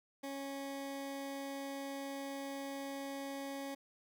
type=tone; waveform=20% pulse; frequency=275.8 Hz; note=C#4; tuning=9 cents flat; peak=-36 dBFS; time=0.23-3.75 s; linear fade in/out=10 ms; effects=none